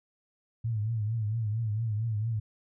sine tone with vibrato, 110 Hz, A2, in tune, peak -27 dBFS, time 0.64-2.4 s, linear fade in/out 10 ms, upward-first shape triangle, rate 4.4 Hz, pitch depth 120 cents each way, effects none

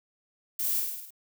violet noise with echo, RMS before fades -30 dBFS, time 0.59-0.8 s, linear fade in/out 5 ms, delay 51 ms, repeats 6, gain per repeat -3 dB, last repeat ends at 1.106 s, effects none

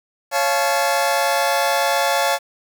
sawtooth chord, Db augmented, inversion none, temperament just, 554.4 / 693 / 866.2 Hz, Db5 / F5 / A5, 0 / -14 / -27 cents, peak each -17 dBFS, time 0.31-2.39 s, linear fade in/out 50 ms, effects 7-bit

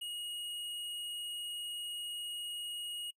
square tone, 2883 Hz, F#7, 46 cents flat, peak -39 dBFS, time 0.01-3.11 s, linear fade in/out 10 ms, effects noise-tail reverb RT60 0.1 s tail -26 dB re dry

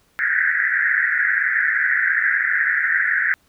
pink band-pass noise, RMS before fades -19 dBFS, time 0.19-3.34 s, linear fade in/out 0 ms, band 1500 to 2000 Hz, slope 96 dB/octave, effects pink hiss -60 dBFS RMS until 3.48 s

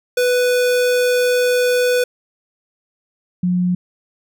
square / sine tone pair in turn, 495.1 / 179.55 Hz, B4 / F3, +4 / +48 cents, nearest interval octave + tritone, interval 1756 cents, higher first, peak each -14 dBFS, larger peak neither, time 0.17-2.04 / 3.43-3.75 s, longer first, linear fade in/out 5 ms, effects none

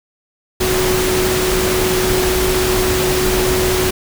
sine tone in noise, 370 Hz, F#4, in tune, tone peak -16 dBFS, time 0.6-3.91 s, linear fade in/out 10 ms, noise pink, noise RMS -18 dBFS, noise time 0.6-3.91 s, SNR -1 dB, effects none

